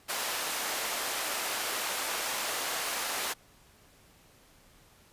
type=high-pass noise; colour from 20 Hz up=pink; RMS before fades=-33 dBFS; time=0.08-3.34 s; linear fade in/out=20 ms; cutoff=630 Hz; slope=12 dB/octave; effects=pink hiss -60 dBFS RMS until 5.12 s + resampled to 32000 Hz